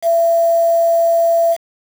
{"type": "tone with quantisation", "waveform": "sine", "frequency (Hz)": 671, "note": "E5", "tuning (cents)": 31, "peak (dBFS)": -10, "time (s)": [0.02, 1.57], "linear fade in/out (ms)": 50, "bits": 5, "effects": []}